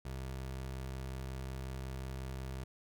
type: tone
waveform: 25% pulse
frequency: 65.5 Hz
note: C2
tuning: 2 cents sharp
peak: -36 dBFS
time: 0.05-2.64 s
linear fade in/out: 5 ms
effects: none